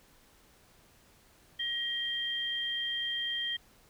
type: tone pair together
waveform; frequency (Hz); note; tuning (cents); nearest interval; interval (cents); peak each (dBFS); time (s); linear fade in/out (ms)
sine; 1892 / 3182; A#6 / G7; +25 / +25; major sixth; 900; -37 / -32; 1.59-3.57; 10
effects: pink hiss -62 dBFS RMS until 3.89 s